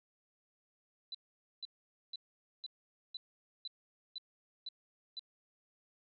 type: tone bursts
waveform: sine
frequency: 3989 Hz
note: B7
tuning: 17 cents sharp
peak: -40 dBFS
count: 9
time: 1.12-5.194 s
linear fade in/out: 2 ms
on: 26 ms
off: 480 ms
effects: none